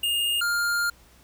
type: tone pair in turn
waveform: square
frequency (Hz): 2831 / 1404.9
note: F7 / F6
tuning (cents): +23 / +10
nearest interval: octave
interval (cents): 1213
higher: first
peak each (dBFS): -23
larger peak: neither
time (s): 0.03-0.41 / 0.41-0.9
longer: second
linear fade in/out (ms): 5
effects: added 60 Hz sine -55 dBFS peak until 1.23 s + pink hiss -56 dBFS RMS until 1.23 s